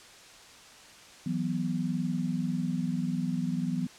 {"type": "chord", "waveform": "sine", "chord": "E suspended second", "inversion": "none", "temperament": "equal", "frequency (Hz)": [164.81, 185, 246.9], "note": ["E3", "F#3", "B3"], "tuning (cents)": [0, 0, 0], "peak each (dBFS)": -32, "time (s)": [1.26, 3.87], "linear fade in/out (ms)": 5, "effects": ["white hiss -51 dBFS RMS until 3.98 s", "low-pass 7000 Hz 12 dB/octave"]}